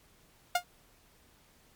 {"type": "tone with exponential decay", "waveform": "sawtooth", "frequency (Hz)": 710, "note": "F5", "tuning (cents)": 28, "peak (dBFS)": -18, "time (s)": [0.55, 0.64], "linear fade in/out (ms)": 5, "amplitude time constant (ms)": 18, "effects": ["pink hiss -63 dBFS RMS until 1.75 s", "MP3 96 kbps"]}